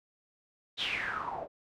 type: noise with low-pass filter sweep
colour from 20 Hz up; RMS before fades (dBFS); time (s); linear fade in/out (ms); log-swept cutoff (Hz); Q
white; -35; 0.77-1.48; 50; 3700 to 590; 7.2
effects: none